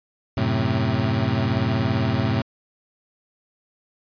25% pulse chord, F# diminished, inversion none, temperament equal, 92.5 / 110 / 130.81 Hz, F#2 / A2 / C3, 0 / 0 / 0 cents, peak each -23 / -19 / -20 dBFS, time 0.37-2.42 s, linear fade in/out 5 ms, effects resampled to 11025 Hz

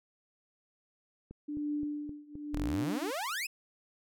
click train, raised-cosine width 3 ms, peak -33 dBFS, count 6, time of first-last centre 1.31-2.615 s, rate 3.83 Hz
sine tone with tremolo, 295.3 Hz, D4, 10 cents sharp, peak -30 dBFS, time 1.48-3.11 s, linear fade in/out 10 ms, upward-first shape triangle, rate 0.96 Hz, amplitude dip 95%
sawtooth exponential sweep, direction up, 31.76 to 2709 Hz, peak -30 dBFS, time 2.53-3.47 s, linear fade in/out 10 ms
effects none

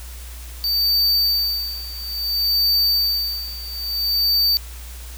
square tone with tremolo, 4605 Hz, D8, 35 cents flat, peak -15 dBFS, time 0.64-4.57 s, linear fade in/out 0 ms, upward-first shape sine, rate 0.59 Hz, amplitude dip 85%, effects added 60 Hz sine -33 dBFS peak until 5.17 s + white hiss -41 dBFS RMS until 5.17 s

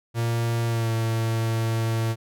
45% pulse tone with pitch glide, 116.54 to 113.35 Hz, A#2 to A#2, 0 to -48 cents, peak -22 dBFS, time 0.14-2.16 s, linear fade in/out 50 ms, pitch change -48 cents, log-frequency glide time 0.66-0.91 s, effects none

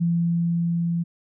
sine tone with level ramp, 169.8 Hz, F3, 48 cents flat, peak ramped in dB -18 to -21 dBFS, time 0-1.04 s, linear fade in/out 20 ms, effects none

